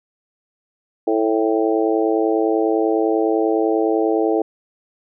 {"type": "harmonic tone with a mistuned harmonic", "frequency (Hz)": 110, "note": "A2", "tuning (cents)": 0, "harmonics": [3, 4, 5, 6, 7], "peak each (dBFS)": [-19, -19, -25, -25, -25], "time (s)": [1.07, 4.42], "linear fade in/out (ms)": 5, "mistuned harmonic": 7, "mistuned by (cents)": 30, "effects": []}